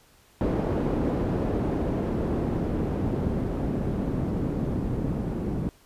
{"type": "noise with low-pass filter sweep", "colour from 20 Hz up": "white", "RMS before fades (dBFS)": -27, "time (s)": [0.41, 5.69], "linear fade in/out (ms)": 0, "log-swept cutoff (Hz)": [390, 230], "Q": 0.87, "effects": ["pink hiss -58 dBFS RMS until 5.85 s", "resampled to 32000 Hz"]}